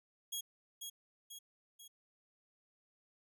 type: tone with echo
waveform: 15% pulse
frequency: 3305 Hz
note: G#7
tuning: 9 cents flat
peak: -31 dBFS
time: 0.32-0.41 s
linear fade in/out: 10 ms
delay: 490 ms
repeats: 3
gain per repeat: -5 dB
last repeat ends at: 1.88 s
effects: none